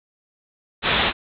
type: low-pass noise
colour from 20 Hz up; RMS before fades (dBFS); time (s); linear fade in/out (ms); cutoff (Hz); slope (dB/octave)
white; -20; 0.82-1.13; 50; 3800; 96
effects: none